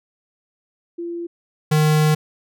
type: tone pair in turn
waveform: sine / square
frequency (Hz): 342.1 / 153.45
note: F4 / D#3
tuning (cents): -36 / -24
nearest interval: octave + major second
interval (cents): 1388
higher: first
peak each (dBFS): -25 / -14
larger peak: second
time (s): 0.98-1.27 / 1.71-2.15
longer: second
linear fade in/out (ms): 10
effects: none